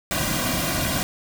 pink noise with comb filter, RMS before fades -24 dBFS, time 0.11-1.03 s, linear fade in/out 0 ms, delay 2.3 ms, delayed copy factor -0.8, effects none

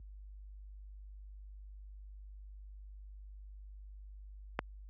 click, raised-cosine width 0.5 ms, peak -16 dBFS, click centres 4.591 s, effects added 50 Hz sine -39 dBFS peak until 4.89 s + high-pass 80 Hz 12 dB/octave

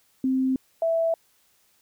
sine tone pair in turn, 261.6 / 659.2 Hz, C4 / E5, 0 / 0 cents, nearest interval octave + major third, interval 1600 cents, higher second, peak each -20 dBFS, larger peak neither, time 0.24-0.56 / 0.82-1.14 s, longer neither, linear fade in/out 2 ms, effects white hiss -64 dBFS RMS until 1.81 s

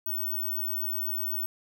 sine tone, 15804 Hz, B9, in tune, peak -28 dBFS, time 0.06-1.46 s, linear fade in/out 2 ms, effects none

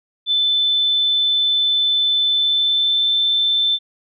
sine tone with pitch glide, 3520 to 3542 Hz, A7 to A7, 0 to +11 cents, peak -14 dBFS, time 0.26-3.79 s, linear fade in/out 50 ms, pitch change +11 cents, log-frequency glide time 2.28-3.12 s, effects none

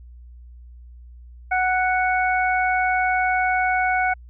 harmonic tone, 740 Hz, F#5, in tune, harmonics 1 / 2 / 3, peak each -20 / -23 / -25 dBFS, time 1.51-4.14 s, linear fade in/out 10 ms, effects added 60 Hz sine -40 dBFS peak until 4.29 s

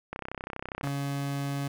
click train, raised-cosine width 0.5 ms, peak -20 dBFS, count 25, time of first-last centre 0.13-0.873 s, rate 32.3 Hz
30% pulse tone, 140.3 Hz, C#3, 21 cents sharp, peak -27 dBFS, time 0.83-1.68 s, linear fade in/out 5 ms
effects none

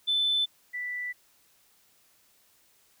sine tone pair in turn, 3518 / 1974.4 Hz, A7 / B6, -1 / -1 cents, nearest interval minor seventh, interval 1000 cents, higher first, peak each -22 / -31 dBFS, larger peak first, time 0.07-0.46 / 0.73-1.13 s, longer second, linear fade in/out 20 ms, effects tanh soft clip ceiling -18 dBFS + white hiss -64 dBFS RMS until 3 s

